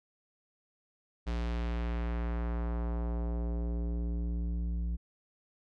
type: tone with low-pass filter sweep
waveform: square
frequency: 58.4 Hz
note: A#1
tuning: 4 cents sharp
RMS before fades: -33 dBFS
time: 1.26-4.97 s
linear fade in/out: 20 ms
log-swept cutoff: 4800 to 150 Hz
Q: 0.95
effects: none